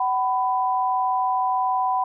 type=tone pair together; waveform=sine; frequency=756 / 997.4 Hz; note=F#5 / B5; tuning=+37 / +17 cents; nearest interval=perfect fourth; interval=480 cents; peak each=-22 / -22 dBFS; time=0-2.04 s; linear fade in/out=5 ms; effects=none